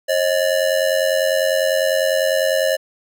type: ring-modulated tone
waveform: square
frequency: 583 Hz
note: D5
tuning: 13 cents flat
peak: -13 dBFS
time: 0.08-2.77 s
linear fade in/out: 20 ms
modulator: 45 Hz
effects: none